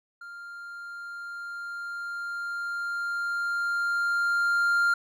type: tone with level ramp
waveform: triangle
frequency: 1396.9 Hz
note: F6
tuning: in tune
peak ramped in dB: -38 to -18 dBFS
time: 0.21-4.94 s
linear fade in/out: 5 ms
effects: none